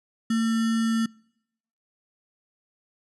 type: tone with sample-and-hold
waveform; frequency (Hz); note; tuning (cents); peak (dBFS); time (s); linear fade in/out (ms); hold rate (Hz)
sine; 226.3; A3; +49; -20; 0.3-1.06; 5; 1575
effects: noise-tail reverb RT60 0.8 s tail -26 dB re dry + resampled to 24000 Hz

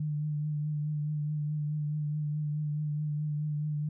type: tone with vibrato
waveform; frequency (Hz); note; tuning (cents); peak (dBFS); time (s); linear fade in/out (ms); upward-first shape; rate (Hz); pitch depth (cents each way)
sine; 150; D3; +37; -29; 0-3.89; 5; triangle; 4.7; 31
effects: none

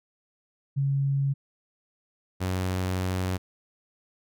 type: tone pair in turn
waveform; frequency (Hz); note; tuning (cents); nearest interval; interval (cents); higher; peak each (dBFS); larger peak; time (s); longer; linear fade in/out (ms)
sine / sawtooth; 138.4 / 92.54; C#3 / F#2; -2 / +1; perfect fifth; 697; first; -22; neither; 0.76-1.34 / 2.4-3.38; second; 20
effects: none

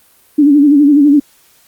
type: tone with vibrato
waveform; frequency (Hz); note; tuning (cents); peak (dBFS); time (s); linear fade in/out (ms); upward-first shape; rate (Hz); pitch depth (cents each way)
sine; 289; D4; -28; -4; 0.38-1.2; 10; sine; 12; 78
effects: white hiss -49 dBFS RMS until 1.67 s + Opus 32 kbps

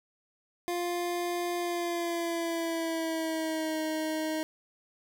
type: tone with pitch glide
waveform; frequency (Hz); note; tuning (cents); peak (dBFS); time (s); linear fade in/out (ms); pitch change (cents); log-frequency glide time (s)
25% pulse; 350 to 313.6; F4 to D#4; +4 to +14; -26; 0.68-4.43; 0; -190; 1.58-3.81
effects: none

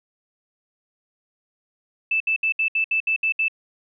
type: tone bursts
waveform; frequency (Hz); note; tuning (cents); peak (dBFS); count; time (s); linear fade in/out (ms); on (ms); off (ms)
sine; 2637; E7; 0; -18; 9; 2.11-3.483; 5; 93; 67
effects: none

